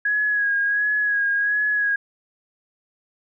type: tone with vibrato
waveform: sine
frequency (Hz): 1661.2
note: G#6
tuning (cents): 0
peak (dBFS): -18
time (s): 0.05-1.96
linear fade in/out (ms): 5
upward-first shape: sine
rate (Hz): 1.4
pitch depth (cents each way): 35
effects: none